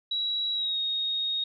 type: tone with pitch glide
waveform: sine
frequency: 3888 to 3734 Hz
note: B7 to A#7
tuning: -28 to +2 cents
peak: -26 dBFS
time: 0.11-1.44 s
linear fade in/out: 5 ms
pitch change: -70 cents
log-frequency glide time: 0.54-0.78 s
effects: none